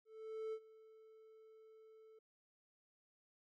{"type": "tone with ADSR envelope", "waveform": "triangle", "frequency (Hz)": 440, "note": "A4", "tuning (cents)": 0, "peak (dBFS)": -38, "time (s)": [0.05, 2.19], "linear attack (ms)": 480, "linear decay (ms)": 63, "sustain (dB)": -20, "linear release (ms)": 5, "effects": []}